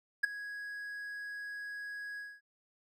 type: tone with ADSR envelope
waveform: triangle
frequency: 1661.2 Hz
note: G#6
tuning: in tune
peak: -20 dBFS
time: 0.23-2.41 s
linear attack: 12 ms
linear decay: 10 ms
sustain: -18 dB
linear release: 230 ms
effects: none